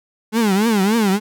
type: tone with vibrato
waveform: 35% pulse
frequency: 210 Hz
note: G#3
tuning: 19 cents sharp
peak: -12 dBFS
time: 0.32-1.2 s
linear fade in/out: 50 ms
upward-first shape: triangle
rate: 3.5 Hz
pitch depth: 220 cents each way
effects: none